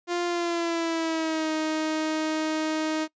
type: tone with pitch glide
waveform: sawtooth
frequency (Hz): 349.2 to 312.9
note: F4 to D#4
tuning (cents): 0 to +10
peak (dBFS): -21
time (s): 0.07-3.08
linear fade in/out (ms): 50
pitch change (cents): -190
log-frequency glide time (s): 0.26-1.52
effects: noise-tail reverb RT60 0.1 s tail -22 dB re dry + resampled to 16000 Hz